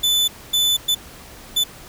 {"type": "tone bursts at uneven times", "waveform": "40% pulse", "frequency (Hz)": 3500, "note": "A7", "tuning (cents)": -10, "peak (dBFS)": -14, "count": 4, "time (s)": [[0.03, 0.28], [0.53, 0.77], [0.88, 0.95], [1.56, 1.64]], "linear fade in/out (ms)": 10, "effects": ["pink hiss -41 dBFS RMS until 1.88 s"]}